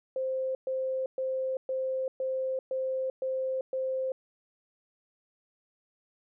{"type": "tone bursts", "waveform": "sine", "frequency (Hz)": 523.3, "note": "C5", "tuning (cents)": 0, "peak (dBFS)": -28, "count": 8, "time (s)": [0.16, 4.12], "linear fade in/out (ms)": 2, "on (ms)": 390, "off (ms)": 120, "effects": []}